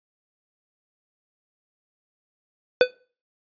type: tone with exponential decay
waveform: square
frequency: 500 Hz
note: B4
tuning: 21 cents sharp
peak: -9 dBFS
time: 2.81-2.91 s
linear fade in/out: 1 ms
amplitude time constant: 21 ms
effects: noise-tail reverb RT60 0.4 s tail -23 dB re dry + resampled to 11025 Hz